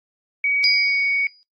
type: tone with pitch glide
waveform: sine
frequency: 2261 to 2238 Hz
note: C#7 to C#7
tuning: +34 to +16 cents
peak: -17 dBFS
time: 0.44-1.27 s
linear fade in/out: 2 ms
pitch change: -18 cents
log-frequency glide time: 0.67-0.96 s
type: tone with exponential decay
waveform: sine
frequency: 4900 Hz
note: D#8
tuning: 27 cents flat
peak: -14 dBFS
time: 0.64-1.43 s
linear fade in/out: 0 ms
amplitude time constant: 170 ms
effects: noise-tail reverb RT60 0.2 s tail -23 dB re dry + AAC 48 kbps